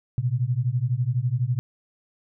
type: beating tone pair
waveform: sine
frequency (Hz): 117.9 / 129.9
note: A#2 / C3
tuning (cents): +20 / -12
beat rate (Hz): 12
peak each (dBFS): -24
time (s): 0.18-1.59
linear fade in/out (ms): 0
effects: none